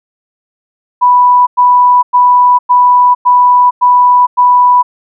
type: tone bursts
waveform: sine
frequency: 987 Hz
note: B5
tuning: 1 cent flat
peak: -3 dBFS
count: 7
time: 1.01-4.83 s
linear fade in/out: 20 ms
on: 460 ms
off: 100 ms
effects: none